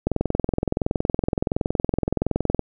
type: click train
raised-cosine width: 2 ms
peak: -7 dBFS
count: 55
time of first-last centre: 0.07-2.593 s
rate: 21.4 Hz
effects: none

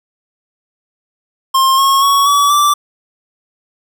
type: tone with pitch steps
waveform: square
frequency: 1063 / 1088.5 / 1114.6 / 1141.3 / 1168.6 Hz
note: C6 / C#6 / C#6 / D6 / D6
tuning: +27 / -32 / +9 / -50 / -9 cents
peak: -9 dBFS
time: 1.54-2.74 s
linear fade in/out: 10 ms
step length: 240 ms
effects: none

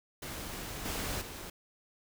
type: noise with level steps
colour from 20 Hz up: pink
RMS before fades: -41 / -36 / -44 dBFS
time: 0.22-1.5 s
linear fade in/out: 5 ms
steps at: 0.85 / 1.21 s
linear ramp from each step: 5 ms
effects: none

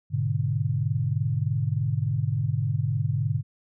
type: chord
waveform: sine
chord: G# diminished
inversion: none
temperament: equal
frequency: 103.83 / 123.47 / 146.83 Hz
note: G#2 / B2 / D3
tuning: 0 / 0 / 0 cents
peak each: -27 / -27 / -27 dBFS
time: 0.1-3.43 s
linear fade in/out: 50 ms
effects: none

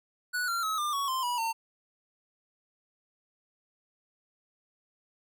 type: tone with pitch steps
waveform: square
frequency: 1474 / 1375.3 / 1283.2 / 1197.3 / 1117.1 / 1042.3 / 972.5 / 907.4 Hz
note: F#6 / F6 / E6 / D6 / C#6 / C6 / B5 / A#5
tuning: -7 / -27 / -47 / +33 / +13 / -7 / -27 / -47 cents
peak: -29 dBFS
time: 0.33-1.53 s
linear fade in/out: 20 ms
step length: 150 ms
effects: none

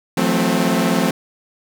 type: chord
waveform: sawtooth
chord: F# half-diminished seventh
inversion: third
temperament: equal with one note detuned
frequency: 164.81 / 180.77 / 220 / 261.6 Hz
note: E3 / F#3 / A3 / C4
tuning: 0 / -40 / 0 / 0 cents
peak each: -21 / -16 / -16 / -16 dBFS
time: 0.17-1.11 s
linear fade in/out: 5 ms
effects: none

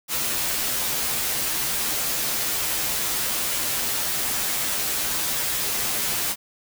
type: noise with comb filter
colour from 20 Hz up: white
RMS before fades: -25 dBFS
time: 0.08-6.36 s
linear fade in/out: 50 ms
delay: 11 ms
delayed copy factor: -0.65
effects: none

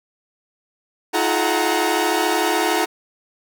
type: tone cluster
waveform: sawtooth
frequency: 321.7 / 355.1 / 426.3 / 745 / 928 Hz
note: E4 / F4 / G#4 / F#5 / A#5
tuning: -42 / +29 / +45 / +12 / -8 cents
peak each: -20 dBFS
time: 1.13-2.86 s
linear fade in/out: 20 ms
effects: none

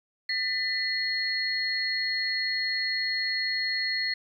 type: tone cluster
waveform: sine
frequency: 1790 / 2001 / 4301 Hz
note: A6 / B6 / C8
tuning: +29 / +22 / +47 cents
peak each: -35 / -29 / -29 dBFS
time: 0.29-4.14 s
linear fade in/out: 5 ms
effects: 10-bit

